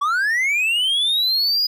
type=linear sweep; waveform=triangle; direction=up; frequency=1108.7 to 4966 Hz; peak=-15 dBFS; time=0.01-1.67 s; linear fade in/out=10 ms; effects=none